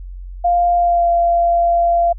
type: tone with pitch glide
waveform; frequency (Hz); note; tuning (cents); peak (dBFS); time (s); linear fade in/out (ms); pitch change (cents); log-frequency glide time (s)
sine; 699 to 687.4; F5 to F5; +1 to -28; -11; 0.44-2.13; 10; -29; 0.77-1.09
effects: added 45 Hz sine -28 dBFS peak until 2.18 s